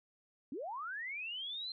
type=linear sweep; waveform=sine; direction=up; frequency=233.5 to 4172 Hz; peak=-39 dBFS; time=0.52-1.72 s; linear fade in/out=2 ms; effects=none